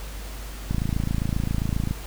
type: click train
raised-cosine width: 5 ms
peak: -12 dBFS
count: 34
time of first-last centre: 0.71-1.91 s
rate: 27.5 Hz
effects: added 50 Hz sine -34 dBFS peak until 2.06 s + pink hiss -41 dBFS RMS until 2.06 s